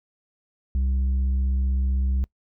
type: tone with tanh clipping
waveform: triangle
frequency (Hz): 65.41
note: C2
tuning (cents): 0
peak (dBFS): -21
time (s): 0.75-2.24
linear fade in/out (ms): 0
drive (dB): 9
effects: noise-tail reverb RT60 0.1 s tail -23 dB re dry